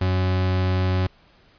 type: tone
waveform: 40% pulse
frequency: 92.5 Hz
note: F#2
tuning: in tune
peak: -18 dBFS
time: 0.01-1.07 s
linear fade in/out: 5 ms
effects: pink hiss -56 dBFS RMS until 1.58 s + resampled to 11025 Hz